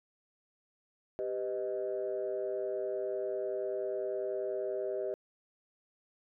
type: chord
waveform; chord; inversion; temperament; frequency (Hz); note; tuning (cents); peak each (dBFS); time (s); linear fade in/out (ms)
sine; G augmented; none; equal with one note detuned; 392 / 502.2 / 622.3; G4 / B4 / D#5; 0 / +29 / 0; -35 / -38 / -36; 1.19-5.14; 0
effects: tanh soft clip ceiling -25 dBFS

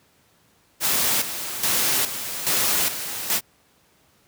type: noise with tremolo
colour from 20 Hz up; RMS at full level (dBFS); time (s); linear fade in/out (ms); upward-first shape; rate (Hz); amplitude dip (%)
white; -21; 0.8-3.41; 50; square; 1.2; 65
effects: pink hiss -60 dBFS RMS until 4.27 s + high-pass 80 Hz 12 dB/octave

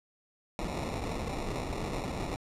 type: noise with sample-and-hold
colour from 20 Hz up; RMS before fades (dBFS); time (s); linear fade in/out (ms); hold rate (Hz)
pink; -35; 0.59-2.36; 0; 1575
effects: low-pass 9000 Hz 12 dB/octave

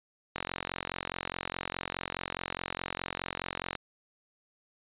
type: click train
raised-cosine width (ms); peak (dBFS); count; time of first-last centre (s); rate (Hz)
0.3; -16; 153; 0.36-3.753; 44.8
effects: resampled to 8000 Hz

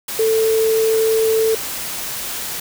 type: tone in noise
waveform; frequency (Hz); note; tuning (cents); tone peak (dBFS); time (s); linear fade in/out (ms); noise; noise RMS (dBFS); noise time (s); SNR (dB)
sine; 443.7; A4; +14; -13; 0.19-1.55; 5; white; -26; 0.08-2.6; +10
effects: none

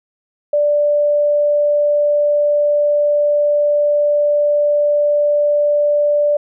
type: tone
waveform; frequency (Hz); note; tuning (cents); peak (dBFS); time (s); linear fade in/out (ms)
sine; 587.3; D5; 0; -11; 0.53-6.37; 5
effects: none

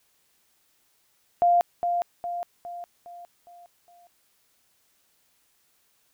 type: tone with echo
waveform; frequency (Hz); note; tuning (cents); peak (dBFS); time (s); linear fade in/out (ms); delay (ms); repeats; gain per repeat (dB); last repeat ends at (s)
sine; 698.5; F5; 0; -16; 1.42-1.61; 0; 410; 6; -6; 4.07
effects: white hiss -67 dBFS RMS until 6.13 s

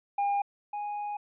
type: tone pair in turn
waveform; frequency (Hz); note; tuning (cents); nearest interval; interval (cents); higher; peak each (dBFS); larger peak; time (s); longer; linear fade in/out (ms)
triangle; 807 / 827.3; G#5 / G#5; -50 / -7; unison; 43; second; -23 / -30; first; 0.18-0.42 / 0.73-1.17; second; 5
effects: resampled to 8000 Hz

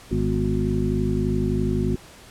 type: harmonic tone with a mistuned harmonic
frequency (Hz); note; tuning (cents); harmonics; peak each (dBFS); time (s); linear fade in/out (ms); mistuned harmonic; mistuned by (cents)
51.8; G#1; -4; 1 / 2 / 3 / 4 / 5 / 7; -27 / -27 / -27 / -27 / -27 / -27; 0.11-1.96; 5; 5; -59
effects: pink hiss -46 dBFS RMS until 2.3 s + low-pass 11000 Hz 12 dB/octave

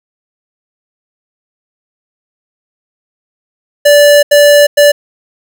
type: tone bursts at uneven times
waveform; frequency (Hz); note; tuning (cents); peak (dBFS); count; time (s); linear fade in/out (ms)
square; 582; D5; -16; -3; 3; 3.85-4.23 / 4.31-4.67 / 4.77-4.92; 10
effects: none

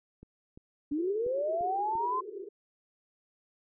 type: click train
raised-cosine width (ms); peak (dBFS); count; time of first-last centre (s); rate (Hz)
3; -36; 6; 0.23-1.954; 2.9
type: linear sweep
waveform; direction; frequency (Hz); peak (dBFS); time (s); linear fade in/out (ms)
sine; up; 277.2 to 1052; -28; 0.91-2.21; 10
type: band-pass noise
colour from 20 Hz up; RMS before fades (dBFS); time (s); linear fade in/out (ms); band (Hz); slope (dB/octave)
white; -42; 0.98-2.49; 5; 360 to 430; 96
effects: none

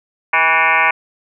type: tone with frequency modulation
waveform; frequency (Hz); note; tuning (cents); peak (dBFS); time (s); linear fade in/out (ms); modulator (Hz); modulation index
sine; 1644; G#6; -18; -10; 0.33-0.91; 5; 167; 5.1
effects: none

